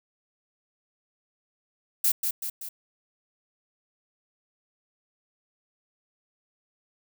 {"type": "noise with echo", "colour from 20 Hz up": "violet", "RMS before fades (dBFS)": -22, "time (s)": [2.04, 2.12], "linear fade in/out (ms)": 5, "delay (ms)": 190, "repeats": 3, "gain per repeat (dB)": -5, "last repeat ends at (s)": 2.69, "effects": []}